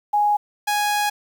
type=tone pair in turn; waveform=sine / sawtooth; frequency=830 / 830 Hz; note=G#5 / G#5; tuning=-1 / -1 cents; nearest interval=unison; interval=0 cents; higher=neither; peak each=-15 dBFS; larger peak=neither; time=0.13-0.37 / 0.67-1.1 s; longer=second; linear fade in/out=10 ms; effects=8-bit